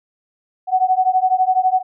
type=beating tone pair; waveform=sine; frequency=740 / 752 Hz; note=F#5 / F#5; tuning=0 / +28 cents; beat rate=12 Hz; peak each=-16 dBFS; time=0.67-1.83 s; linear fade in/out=50 ms; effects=none